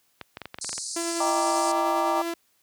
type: clicks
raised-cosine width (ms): 0.3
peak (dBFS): -19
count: 10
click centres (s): 0.213 / 0.371 / 0.417 / 0.456 / 0.544 / 0.586 / 0.646 / 0.693 / 0.73 / 0.78
type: band-pass noise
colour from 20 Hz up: white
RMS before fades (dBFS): -34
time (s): 0.61-1.72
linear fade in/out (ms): 5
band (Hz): 4200 to 9600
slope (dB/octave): 96
type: tone with tremolo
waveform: sawtooth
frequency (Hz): 337.1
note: E4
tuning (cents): +39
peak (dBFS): -23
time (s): 0.96-2.34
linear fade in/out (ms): 5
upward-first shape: sine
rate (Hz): 10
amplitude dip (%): 25
type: chord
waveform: sine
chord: Eb major seventh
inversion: none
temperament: equal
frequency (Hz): 622.3 / 784 / 932.3 / 1174.7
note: Eb5 / G5 / Bb5 / D6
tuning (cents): 0 / 0 / 0 / 0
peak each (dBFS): -28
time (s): 1.2-2.22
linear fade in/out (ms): 5
effects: white hiss -67 dBFS RMS until 2.62 s + high-pass 60 Hz 12 dB/octave